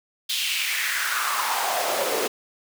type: noise with high-pass filter sweep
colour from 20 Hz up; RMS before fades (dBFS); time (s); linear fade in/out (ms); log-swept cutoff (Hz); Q
pink; -25; 0.29-2.28; 10; 3400 to 410; 3.4
effects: none